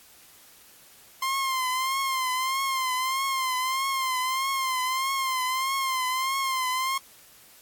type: tone with vibrato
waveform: sawtooth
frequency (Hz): 1050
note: C6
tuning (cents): +6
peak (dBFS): -21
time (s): 1.22-6.98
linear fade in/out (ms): 5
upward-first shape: triangle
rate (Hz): 1.6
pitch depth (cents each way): 68
effects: white hiss -53 dBFS RMS until 7.61 s + AAC 64 kbps